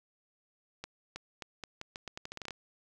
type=accelerating click train; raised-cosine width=0.2 ms; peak=-23 dBFS; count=15; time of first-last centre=0.84-2.507 s; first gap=320 ms; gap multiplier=0.82; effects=none